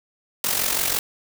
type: noise with amplitude modulation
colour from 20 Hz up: white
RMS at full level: -20 dBFS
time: 0.44-0.99 s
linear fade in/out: 2 ms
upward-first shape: sine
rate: 46 Hz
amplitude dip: 65%
effects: none